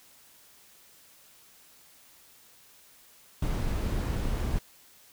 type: noise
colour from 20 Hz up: brown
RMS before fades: -29 dBFS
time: 3.42-4.59 s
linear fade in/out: 5 ms
effects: white hiss -57 dBFS RMS until 5.12 s